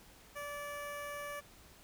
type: tone with notch filter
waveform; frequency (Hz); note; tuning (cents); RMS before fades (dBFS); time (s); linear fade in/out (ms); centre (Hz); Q
15% pulse; 580; D5; -22; -43; 0.35-1.41; 20; 4500; 1.3
effects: pink hiss -59 dBFS RMS until 1.83 s